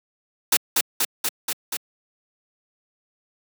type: noise with echo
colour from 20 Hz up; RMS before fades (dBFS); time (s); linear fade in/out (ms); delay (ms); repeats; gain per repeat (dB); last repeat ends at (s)
white; -17; 0.52-0.57; 5; 240; 5; -2; 1.77
effects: high-pass 200 Hz 12 dB/octave